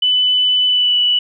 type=tone with pitch glide; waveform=sine; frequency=2997 to 2957 Hz; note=F#7 to F#7; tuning=+22 to -2 cents; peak=-11 dBFS; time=0.02-1.19 s; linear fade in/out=5 ms; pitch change=-24 cents; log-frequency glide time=0.66-0.97 s; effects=none